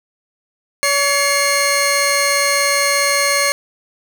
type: tone pair together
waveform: 15% pulse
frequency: 566 / 2147 Hz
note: C#5 / C7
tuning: +36 / +44 cents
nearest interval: octave + major seventh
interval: 2308 cents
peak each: -10 dBFS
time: 0.83-3.52 s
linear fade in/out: 0 ms
effects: none